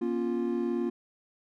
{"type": "chord", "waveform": "triangle", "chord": "Bb minor", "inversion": "none", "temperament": "equal with one note detuned", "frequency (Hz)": [238.8, 277.2, 349.2], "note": ["Bb3", "Db4", "F4"], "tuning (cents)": [42, 0, 0], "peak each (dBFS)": [-29, -33, -28], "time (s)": [0.01, 0.9], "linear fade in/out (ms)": 10, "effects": []}